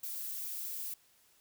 violet noise, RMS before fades -40 dBFS, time 0.03-0.94 s, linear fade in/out 5 ms, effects white hiss -67 dBFS RMS until 1.4 s

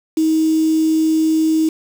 sine tone with quantisation, 317.1 Hz, D#4, 33 cents sharp, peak -12 dBFS, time 0.17-1.69 s, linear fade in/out 5 ms, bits 5, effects none

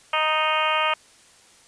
harmonic tone with a mistuned harmonic, 311.1 Hz, D#4, in tune, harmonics 2 / 3 / 4 / 5 / 6 / 7 / 8 / 9 / 10, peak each -28 / -26 / -24 / -33 / -34 / -30 / -28 / -29 / -31 dBFS, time 0.13-0.94 s, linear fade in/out 5 ms, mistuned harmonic 6, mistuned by -21 cents, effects white hiss -53 dBFS RMS until 1.67 s + resampled to 22050 Hz

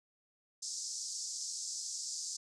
pink band-pass noise, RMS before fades -41 dBFS, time 0.62-2.37 s, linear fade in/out 10 ms, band 4900 to 8000 Hz, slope 48 dB/octave, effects none

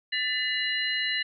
sine tone cluster, 1767 / 2005 / 2872 / 4049 Hz, A6 / B6 / F7 / B7, +7 / +26 / +48 / +42 cents, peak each -31 dBFS, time 0.12-1.23 s, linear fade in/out 10 ms, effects none

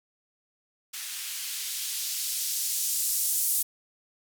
violet noise with band-pass filter sweep, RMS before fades -30 dBFS, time 0.93-3.63 s, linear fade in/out 10 ms, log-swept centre 1900 to 9200 Hz, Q 0.82, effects none

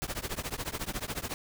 pink noise with tremolo, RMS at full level -32 dBFS, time 0.02-1.34 s, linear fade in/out 0 ms, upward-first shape triangle, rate 14 Hz, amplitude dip 100%, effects none

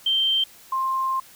sine tone pair in turn, 3136 / 1055.3 Hz, G7 / C6, 0 / +14 cents, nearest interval octave + perfect fifth, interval 1886 cents, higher first, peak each -18 / -21 dBFS, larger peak first, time 0.06-0.44 / 0.72-1.2 s, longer second, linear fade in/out 5 ms, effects white hiss -49 dBFS RMS until 1.35 s

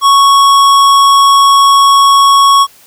sine tone with hard clipping, 1108.7 Hz, C#6, in tune, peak -5 dBFS, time 0.01-2.67 s, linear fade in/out 50 ms, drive 15 dB, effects white hiss -42 dBFS RMS until 2.86 s

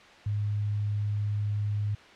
sine tone, 103.83 Hz, G#2, in tune, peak -26 dBFS, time 0.26-1.95 s, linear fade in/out 5 ms, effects white hiss -51 dBFS RMS until 2.15 s + low-pass 3000 Hz 12 dB/octave

